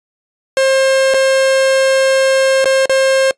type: tone with dropouts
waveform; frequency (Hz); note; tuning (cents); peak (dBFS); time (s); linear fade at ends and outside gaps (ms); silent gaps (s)
45% pulse; 533; C5; +32; -9; 0.57-3.31; 1; 1.139-1.143 / 2.644-2.656 / 2.857-2.895
effects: noise-tail reverb RT60 0.1 s tail -22 dB re dry + resampled to 22050 Hz